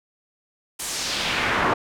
brown noise with band-pass filter sweep, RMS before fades -24 dBFS, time 0.79-1.74 s, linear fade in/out 10 ms, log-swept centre 9900 to 1100 Hz, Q 1.4, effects none

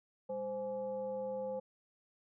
sine tone with frequency modulation, 521 Hz, C5, 7 cents flat, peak -36 dBFS, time 0.29-1.6 s, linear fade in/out 10 ms, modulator 320 Hz, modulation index 0.55, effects none

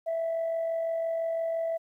sine tone with amplitude modulation, 659.3 Hz, E5, in tune, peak -24 dBFS, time 0.06-1.78 s, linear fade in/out 20 ms, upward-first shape sine, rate 45.9 Hz, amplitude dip 35%, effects tanh soft clip ceiling -24 dBFS + 11-bit

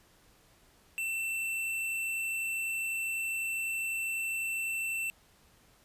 square tone, 2682 Hz, E7, 29 cents sharp, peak -32 dBFS, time 0.98-5.1 s, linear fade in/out 0 ms, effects pink hiss -63 dBFS RMS until 5.84 s + resampled to 32000 Hz

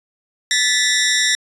15% pulse ring-modulated tone, 1861 Hz, A#6, 3 cents flat, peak -5 dBFS, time 0.51-1.35 s, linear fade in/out 0 ms, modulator 116 Hz, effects resampled to 24000 Hz

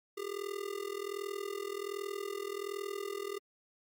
square tone with amplitude modulation, 401.6 Hz, G4, 42 cents sharp, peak -34 dBFS, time 0.17-3.39 s, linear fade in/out 10 ms, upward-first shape sine, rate 41.3 Hz, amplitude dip 90%, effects Opus 48 kbps

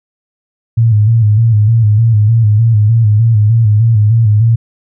sine tone with vibrato, 110 Hz, A2, in tune, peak -5 dBFS, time 0.77-4.56 s, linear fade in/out 10 ms, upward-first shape square, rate 3.3 Hz, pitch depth 75 cents each way, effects none

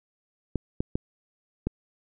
clicks, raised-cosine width 3 ms, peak -13 dBFS, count 4, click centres 0.557 / 0.805 / 0.955 / 1.67 s, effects none

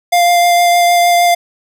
square tone with vibrato, 698.5 Hz, F5, in tune, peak -8 dBFS, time 0.12-1.35 s, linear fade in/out 10 ms, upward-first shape triangle, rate 6.5 Hz, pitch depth 13 cents each way, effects none

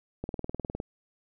click train, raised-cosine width 2 ms, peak -20 dBFS, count 12, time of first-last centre 0.24-0.801 s, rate 19.6 Hz, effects none

